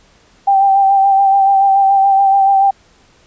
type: tone with vibrato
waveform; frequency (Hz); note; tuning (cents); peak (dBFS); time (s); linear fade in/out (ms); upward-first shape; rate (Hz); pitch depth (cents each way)
sine; 784; G5; 0; -7; 0.47-2.71; 10; sine; 7; 26
effects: pink hiss -50 dBFS RMS until 3.26 s + resampled to 16000 Hz